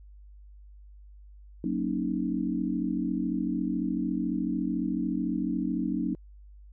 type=chord; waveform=sine; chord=D# minor seventh; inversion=first; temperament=equal; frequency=185 / 233.1 / 277.2 / 311.1 Hz; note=F#3 / A#3 / C#4 / D#4; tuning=0 / 0 / 0 / 0 cents; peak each=-32 dBFS; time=1.64-6.15 s; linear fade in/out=2 ms; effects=added 50 Hz sine -47 dBFS peak until 6.72 s